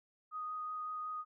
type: tone with vibrato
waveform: sine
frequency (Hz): 1244.5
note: D#6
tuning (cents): 0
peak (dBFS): -38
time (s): 0.31-1.25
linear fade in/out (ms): 50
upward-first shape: sine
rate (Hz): 5.4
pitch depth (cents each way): 8
effects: none